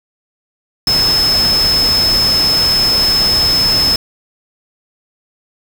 sine tone in noise, 5200 Hz, E8, 24 cents flat, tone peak -10 dBFS, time 0.87-3.96 s, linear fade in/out 2 ms, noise pink, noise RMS -20 dBFS, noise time 0.87-3.96 s, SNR +7 dB, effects none

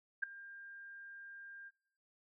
sine tone with ADSR envelope, 1600 Hz, G6, 35 cents sharp, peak -29 dBFS, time 0.22-1.71 s, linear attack 15 ms, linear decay 4 ms, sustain -20 dB, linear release 37 ms, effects noise-tail reverb RT60 0.8 s tail -23 dB re dry

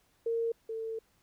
sine tone pair in turn, 460 / 447.7 Hz, A#4 / A4, -23 / +30 cents, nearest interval unison, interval 47 cents, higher first, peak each -28 / -34 dBFS, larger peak first, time 0.26-0.52 / 0.69-0.99 s, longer second, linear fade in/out 5 ms, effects pink hiss -70 dBFS RMS until 1.22 s

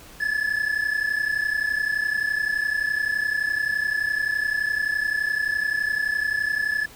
triangle tone pair together, 1699.3 / 1731 Hz, G#6 / A6, +39 / -29 cents, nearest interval unison, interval 32 cents, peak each -24 / -22 dBFS, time 0.2-6.86 s, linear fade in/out 10 ms, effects pink hiss -46 dBFS RMS until 6.95 s

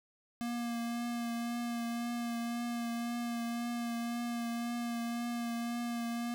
square tone with vibrato, 236 Hz, A#3, 22 cents sharp, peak -35 dBFS, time 0.41-6.34 s, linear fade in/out 0 ms, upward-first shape triangle, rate 1.9 Hz, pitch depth 20 cents each way, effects none

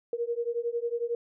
sine beating tone pair, 466.2 / 477.2 Hz, A#4 / A#4, 0 / +41 cents, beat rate 11 Hz, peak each -31 dBFS, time 0.13-1.15 s, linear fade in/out 2 ms, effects none

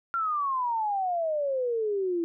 sine exponential sweep, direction down, 1385 to 330.4 Hz, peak -25 dBFS, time 0.14-2.24 s, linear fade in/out 0 ms, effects none

